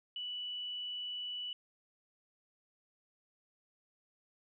sine tone, 2960 Hz, F#7, in tune, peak -38 dBFS, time 0.16-1.53 s, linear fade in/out 2 ms, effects none

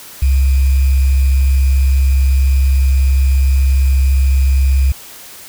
sine tone with sample-and-hold, 67 Hz, C2, 42 cents sharp, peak -8 dBFS, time 0.22-4.92 s, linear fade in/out 5 ms, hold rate 2450 Hz, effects white hiss -35 dBFS RMS until 5.48 s

